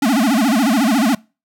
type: tone with vibrato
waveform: square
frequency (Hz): 246.9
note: B3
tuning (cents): 0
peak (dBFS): -13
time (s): 0.02-1.15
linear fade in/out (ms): 5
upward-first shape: sine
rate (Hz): 14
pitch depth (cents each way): 280
effects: noise-tail reverb RT60 0.3 s tail -24 dB re dry